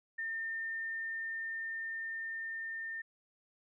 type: tone with level ramp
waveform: sine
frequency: 1810 Hz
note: A6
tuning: 48 cents sharp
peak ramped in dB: -35 to -38 dBFS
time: 0.18-3.02 s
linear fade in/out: 10 ms
effects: none